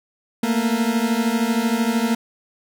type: beating tone pair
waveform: 40% pulse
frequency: 223.3 / 236.3 Hz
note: A3 / A#3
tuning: +26 / +24 cents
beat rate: 13 Hz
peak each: -20 dBFS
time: 0.43-2.15 s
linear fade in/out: 5 ms
effects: none